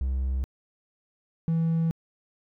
triangle tone pair in turn, 65.5 / 164.15 Hz, C2 / E3, +2 / -7 cents, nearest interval octave + major third, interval 1591 cents, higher second, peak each -22 / -19 dBFS, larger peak second, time 0.01-0.44 / 1.48-1.91 s, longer neither, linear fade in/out 0 ms, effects tanh soft clip ceiling -16 dBFS

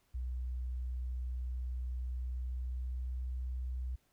sine tone with pitch glide, 62.2 to 62.89 Hz, B1 to B1, +13 to +32 cents, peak -35 dBFS, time 0.14-3.96 s, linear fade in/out 10 ms, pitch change +19 cents, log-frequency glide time 2.05-3.36 s, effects pink hiss -74 dBFS RMS until 4.12 s

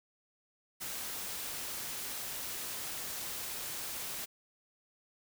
white noise, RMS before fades -40 dBFS, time 0.8-4.26 s, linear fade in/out 20 ms, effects none

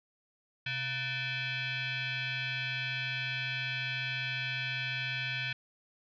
sine tone with frequency modulation, 128.7 Hz, C3, 28 cents flat, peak -32 dBFS, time 0.66-5.53 s, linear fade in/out 5 ms, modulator 819 Hz, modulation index 4, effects none

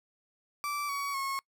35% pulse tone with pitch steps, 1164 / 1127 / 1091.1 Hz, D6 / C#6 / C#6, -16 / +28 / -28 cents, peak -30 dBFS, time 0.64-1.39 s, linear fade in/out 0 ms, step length 250 ms, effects noise-tail reverb RT60 0.1 s tail -24 dB re dry

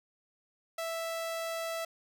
sawtooth tone, 659.3 Hz, E5, in tune, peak -30 dBFS, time 0.78-1.85 s, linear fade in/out 5 ms, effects none

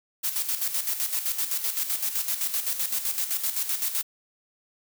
blue noise with tremolo, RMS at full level -26 dBFS, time 0.23-4.03 s, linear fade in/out 20 ms, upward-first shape square, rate 7.8 Hz, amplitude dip 60%, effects none

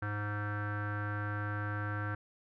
square tone with low-pass filter, 103.83 Hz, G#2, in tune, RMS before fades -36 dBFS, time 0.02-2.15 s, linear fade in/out 5 ms, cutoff 1500 Hz, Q 9.8, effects none

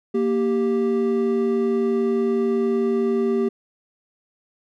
triangle tone pair together, 233.4 / 392 Hz, A#3 / G4, +2 / 0 cents, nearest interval major sixth, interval 898 cents, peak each -20 / -18 dBFS, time 0.14-3.49 s, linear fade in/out 10 ms, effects none

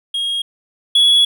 triangle tone pair in turn, 3267 / 3372 Hz, G#7 / G#7, -29 / +26 cents, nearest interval minor second, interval 55 cents, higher second, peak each -16 / -7 dBFS, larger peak second, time 0.14-0.42 / 0.95-1.25 s, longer second, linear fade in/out 5 ms, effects none

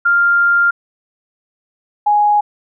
sine tone pair in turn, 1396.9 / 831.4 Hz, F6 / G#5, 0 / +2 cents, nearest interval major sixth, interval 898 cents, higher first, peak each -9 dBFS, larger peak neither, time 0.05-0.71 / 2.06-2.41 s, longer first, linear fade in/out 10 ms, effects none

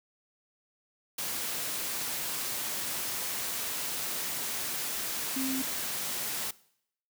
sine tone in noise, 264.4 Hz, C4, 18 cents sharp, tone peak -30 dBFS, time 5.36-5.62 s, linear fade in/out 5 ms, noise white, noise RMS -34 dBFS, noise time 1.18-6.51 s, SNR +1 dB, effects noise-tail reverb RT60 0.7 s tail -21 dB re dry + high-pass 100 Hz 12 dB/octave

